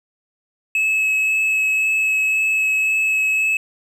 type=tone with vibrato; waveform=triangle; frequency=2584 Hz; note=E7; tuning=35 cents flat; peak=-14 dBFS; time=0.75-3.57 s; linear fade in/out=2 ms; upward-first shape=sine; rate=1.9 Hz; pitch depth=8 cents each way; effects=none